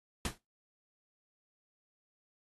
pink noise with exponential decay, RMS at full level -31 dBFS, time 0.25-0.38 s, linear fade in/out 2 ms, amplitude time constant 28 ms, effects noise-tail reverb RT60 0.2 s tail -18 dB re dry + AAC 32 kbps

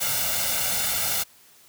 white noise with comb filter, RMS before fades -25 dBFS, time 0-1.24 s, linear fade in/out 20 ms, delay 1.4 ms, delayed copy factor +0.75, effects white hiss -54 dBFS RMS until 1.68 s + high-pass 60 Hz 12 dB/octave

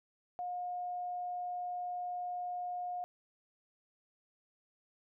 sine tone, 716 Hz, F5, 43 cents sharp, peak -36 dBFS, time 0.39-3.04 s, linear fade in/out 0 ms, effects none

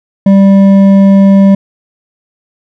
sine tone with hard clipping, 196 Hz, G3, in tune, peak -3 dBFS, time 0.26-1.55 s, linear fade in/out 5 ms, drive 7 dB, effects none

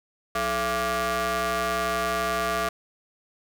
sawtooth ring-modulated tone, 246.9 Hz, B3, in tune, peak -17 dBFS, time 0.35-2.69 s, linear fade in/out 5 ms, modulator 923 Hz, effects none

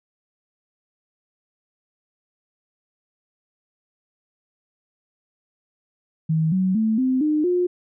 sine tone with pitch steps, 159.2 / 187.15 / 220 / 258.6 / 304 / 357.4 Hz, D#3 / F#3 / A3 / C4 / D#4 / F4, +40 / +20 / 0 / -20 / -40 / +40 cents, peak -17 dBFS, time 6.29-7.67 s, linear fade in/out 10 ms, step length 230 ms, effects none

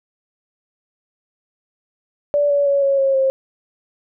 sine tone with pitch steps, 580 / 570.4 / 560.9 / 551.6 / 542.4 / 533.4 Hz, D5 / C#5 / C#5 / C#5 / C#5 / C5, -22 / +49 / +20 / -9 / -38 / +33 cents, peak -13 dBFS, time 2.34-3.3 s, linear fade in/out 0 ms, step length 160 ms, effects none

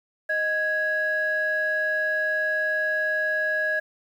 sine tone pair together, 621.9 / 1661.2 Hz, D#5 / G#6, -1 / 0 cents, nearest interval octave + perfect fourth, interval 1701 cents, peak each -27 / -22 dBFS, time 0.29-3.8 s, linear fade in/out 10 ms, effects tanh soft clip ceiling -16 dBFS + 9-bit

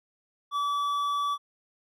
triangle tone with hard clipping, 1150 Hz, D6, 37 cents flat, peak -27 dBFS, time 0.51-1.38 s, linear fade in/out 50 ms, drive 10 dB, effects none

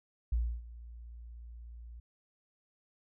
sine tone with ADSR envelope, 58.27 Hz, A#1, in tune, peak -26 dBFS, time 0.32-2 s, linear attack 6 ms, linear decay 290 ms, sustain -19 dB, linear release 6 ms, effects none

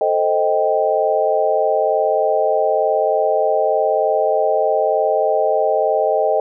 sine chord, A half-diminished seventh, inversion none, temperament equal, 440 / 523.3 / 622.3 / 784 Hz, A4 / C5 / Eb5 / G5, 0 / 0 / 0 / 0 cents, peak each -20 / -21 / -17 / -20 dBFS, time 0.01-6.4 s, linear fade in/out 2 ms, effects none

